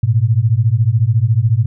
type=beating tone pair; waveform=sine; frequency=106.1 / 120.1 Hz; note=G#2 / B2; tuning=+38 / -48 cents; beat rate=14 Hz; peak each=-13 dBFS; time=0.03-1.66 s; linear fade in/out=5 ms; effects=none